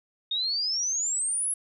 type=exponential sweep; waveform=sine; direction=up; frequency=3662 to 10940 Hz; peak=-25 dBFS; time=0.31-1.54 s; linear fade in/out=5 ms; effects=none